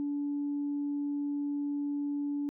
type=tone; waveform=sine; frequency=287.7 Hz; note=D4; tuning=36 cents flat; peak=-29 dBFS; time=0-2.49 s; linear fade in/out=0 ms; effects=tanh soft clip ceiling -26 dBFS